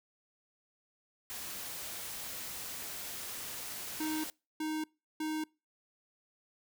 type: noise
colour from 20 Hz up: white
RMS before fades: -42 dBFS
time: 1.3-4.3 s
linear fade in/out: 0 ms
type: tone bursts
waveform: square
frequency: 311.1 Hz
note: D#4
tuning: in tune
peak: -34 dBFS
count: 3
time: 4-5.44 s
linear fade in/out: 5 ms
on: 240 ms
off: 360 ms
effects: noise-tail reverb RT60 0.3 s tail -26 dB re dry